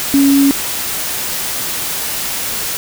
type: tone in noise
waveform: sine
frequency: 277.7 Hz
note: C#4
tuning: 3 cents sharp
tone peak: -7 dBFS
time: 0.14-0.51 s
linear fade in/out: 0 ms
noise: white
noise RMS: -20 dBFS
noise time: 0-2.77 s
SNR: +10 dB
effects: none